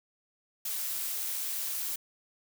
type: noise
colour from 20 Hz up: blue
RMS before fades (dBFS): -34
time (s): 0.65-1.96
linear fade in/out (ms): 5
effects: none